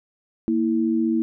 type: tone pair together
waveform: sine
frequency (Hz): 231.2 / 326.3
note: A#3 / E4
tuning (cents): -14 / -18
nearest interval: tritone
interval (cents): 596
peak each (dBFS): -21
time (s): 0.48-1.22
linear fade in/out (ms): 0
effects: none